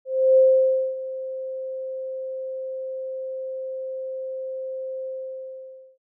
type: tone with ADSR envelope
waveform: sine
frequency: 524 Hz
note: C5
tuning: 2 cents sharp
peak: -11 dBFS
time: 0.05-5.98 s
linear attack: 320 ms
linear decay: 580 ms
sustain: -17 dB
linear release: 920 ms
effects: none